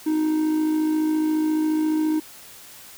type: tone with amplitude modulation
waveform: triangle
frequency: 311.1 Hz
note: D#4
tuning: in tune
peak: -15 dBFS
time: 0.06-2.2 s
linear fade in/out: 10 ms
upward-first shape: sine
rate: 54.4 Hz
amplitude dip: 40%
effects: white hiss -44 dBFS RMS until 2.97 s